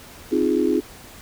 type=click train; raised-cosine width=0.2 ms; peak=-28 dBFS; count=34; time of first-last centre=0.31-0.768 s; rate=72 Hz
type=chord; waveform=sine; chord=F minor seventh; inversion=second; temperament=equal; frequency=261.6 / 311.1 / 349.2 / 415.3 Hz; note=C4 / Eb4 / F4 / Ab4; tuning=0 / 0 / 0 / 0 cents; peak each=-23 / -22 / -22 / -23 dBFS; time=0.31-0.81 s; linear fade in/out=20 ms
effects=pink hiss -43 dBFS RMS until 1.21 s